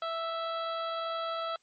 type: harmonic tone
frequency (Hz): 659.3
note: E5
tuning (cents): 0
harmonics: 1 / 2 / 3 / 4 / 5 / 6 / 7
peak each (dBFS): -35 / -34 / -50 / -51 / -44 / -46 / -54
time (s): 0.02-1.56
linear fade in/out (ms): 2
effects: white hiss -70 dBFS RMS until 1.62 s + MP3 32 kbps